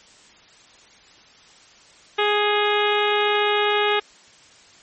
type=harmonic tone with a mistuned harmonic; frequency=415.3 Hz; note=G#4; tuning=in tune; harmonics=1 / 2 / 3 / 4 / 5 / 6 / 7 / 8 / 9; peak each=-21 / -24 / -26 / -27 / -28 / -29 / -29 / -30 / -31 dBFS; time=2.18-4 s; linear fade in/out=10 ms; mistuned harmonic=5; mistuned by=+27 cents; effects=white hiss -50 dBFS RMS until 4.82 s + MP3 32 kbps